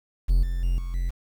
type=tone with level steps; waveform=triangle; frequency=43.49 Hz; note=F1; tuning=6 cents flat; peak=-14 / -22 / -18 / -26 / -21 dBFS; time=0.28-1.11 s; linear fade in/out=20 ms; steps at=0.43 / 0.63 / 0.78 / 0.94 s; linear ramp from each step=2 ms; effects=8-bit